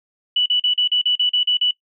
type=tone bursts; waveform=sine; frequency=2960 Hz; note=F#7; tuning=in tune; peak=-14 dBFS; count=10; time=0.36-1.711 s; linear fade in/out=5 ms; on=100 ms; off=39 ms; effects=noise-tail reverb RT60 0.1 s tail -21 dB re dry